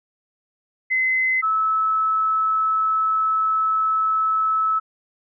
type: tone pair in turn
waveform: sine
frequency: 2046 / 1301.6 Hz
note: C7 / E6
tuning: -39 / -22 cents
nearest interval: minor sixth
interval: 783 cents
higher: first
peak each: -17 dBFS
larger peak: neither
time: 0.9-1.42 / 1.42-4.8 s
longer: second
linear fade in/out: 20 ms
effects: none